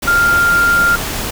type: tone in noise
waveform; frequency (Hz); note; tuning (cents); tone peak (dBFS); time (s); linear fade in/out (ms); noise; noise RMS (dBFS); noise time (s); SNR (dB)
sine; 1396.9; F6; 0; -9; 0.07-0.96; 10; pink; -21; 0.02-1.31; +9
effects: none